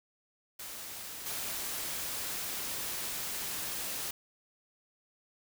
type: noise with level steps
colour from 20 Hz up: white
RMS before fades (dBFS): -43 / -37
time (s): 0.59-4.11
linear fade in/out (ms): 5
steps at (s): 1.26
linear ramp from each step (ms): 2
effects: none